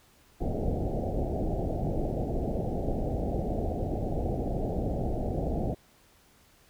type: low-pass noise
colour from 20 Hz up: pink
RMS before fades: -30 dBFS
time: 0.4-5.75 s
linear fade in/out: 20 ms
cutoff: 780 Hz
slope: 96 dB/octave
effects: pink hiss -61 dBFS RMS until 6.69 s